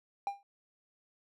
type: tone with exponential decay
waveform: triangle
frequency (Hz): 800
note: G5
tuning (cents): +35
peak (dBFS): -26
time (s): 0.27-0.43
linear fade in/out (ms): 1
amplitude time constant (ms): 33
effects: none